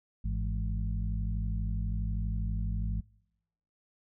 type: harmonic tone with a mistuned harmonic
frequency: 52.3 Hz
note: G#1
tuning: 13 cents sharp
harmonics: 1 / 2 / 3 / 4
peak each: -30 / -36 / -40 / -42 dBFS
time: 0.24-3.01 s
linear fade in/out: 10 ms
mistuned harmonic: 3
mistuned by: +95 cents
effects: noise-tail reverb RT60 0.9 s tail -26 dB re dry